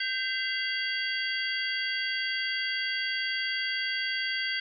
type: tone cluster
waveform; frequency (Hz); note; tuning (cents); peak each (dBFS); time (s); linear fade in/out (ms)
sine; 1561 / 2040 / 2784 / 3290 / 4620; G6 / C7 / F7 / G#7 / D8; -8 / -44 / -6 / -17 / -29; -33 / -33 / -39 / -35 / -35; 0-4.6; 5
effects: none